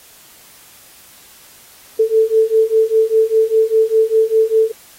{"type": "beating tone pair", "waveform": "sine", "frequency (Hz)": [440, 445], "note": ["A4", "A4"], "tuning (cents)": [0, 20], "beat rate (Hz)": 5, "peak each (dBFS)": [-14, -13], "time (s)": [1.99, 4.72], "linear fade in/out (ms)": 10, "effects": ["white hiss -44 dBFS RMS until 4.98 s", "AAC 48 kbps"]}